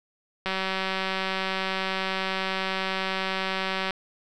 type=click train; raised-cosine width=0.3 ms; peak=-12 dBFS; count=656; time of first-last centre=0.46-3.907 s; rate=190 Hz; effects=none